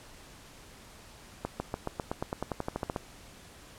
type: accelerating click train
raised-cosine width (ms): 1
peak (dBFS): -17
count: 16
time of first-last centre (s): 1.45-2.962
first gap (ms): 150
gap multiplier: 0.94
effects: pink hiss -52 dBFS RMS until 3.78 s + low-pass 11000 Hz 12 dB/octave